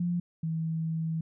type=tone pair in turn; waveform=sine; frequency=174.61 / 161.75 Hz; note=F3 / E3; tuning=0 / -32 cents; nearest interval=minor second; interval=132 cents; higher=first; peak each=-26 / -28 dBFS; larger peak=first; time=0-0.2 / 0.43-1.21 s; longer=second; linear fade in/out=5 ms; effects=none